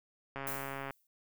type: click train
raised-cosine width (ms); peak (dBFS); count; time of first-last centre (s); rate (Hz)
0.5; -25; 76; 0.36-0.907; 137
type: noise with exponential decay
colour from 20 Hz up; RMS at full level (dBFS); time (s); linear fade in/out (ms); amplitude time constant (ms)
violet; -37; 0.47-1.07; 2; 130
effects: none